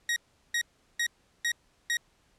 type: tone bursts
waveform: sawtooth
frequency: 1887 Hz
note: A#6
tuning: 21 cents sharp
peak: -22 dBFS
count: 5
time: 0.09-1.97 s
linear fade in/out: 2 ms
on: 72 ms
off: 380 ms
effects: pink hiss -67 dBFS RMS until 2.38 s + low-pass 9000 Hz 12 dB/octave